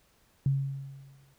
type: tone with exponential decay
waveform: sine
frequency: 137.1 Hz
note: C#3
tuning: 19 cents flat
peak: -21 dBFS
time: 0.46-1.34 s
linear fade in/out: 2 ms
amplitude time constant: 190 ms
effects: pink hiss -66 dBFS RMS until 1.38 s